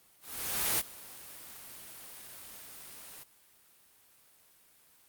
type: noise with ADSR envelope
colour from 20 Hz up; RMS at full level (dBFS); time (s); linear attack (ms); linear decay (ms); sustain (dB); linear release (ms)
white; -28; 0.21-3.24; 580; 30; -20; 16
effects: white hiss -63 dBFS RMS until 5.08 s + Opus 32 kbps